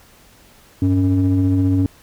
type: ring-modulated tone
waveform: triangle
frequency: 90.3 Hz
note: F#2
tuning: 42 cents flat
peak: -8 dBFS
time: 0.82-1.86 s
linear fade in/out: 0 ms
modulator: 188 Hz
effects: pink hiss -49 dBFS RMS until 2.02 s